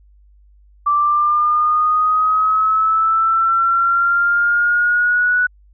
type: linear sweep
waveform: sine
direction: up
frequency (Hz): 1167 to 1480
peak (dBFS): -12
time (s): 0.86-5.47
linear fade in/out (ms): 10
effects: added 50 Hz sine -46 dBFS peak until 5.73 s